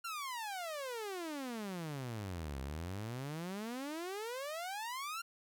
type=exponential two-way sweep; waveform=sawtooth; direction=down then up; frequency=1406 to 65 to 1406 Hz; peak=-36 dBFS; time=0.04-5.22 s; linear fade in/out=10 ms; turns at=2.6 s; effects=none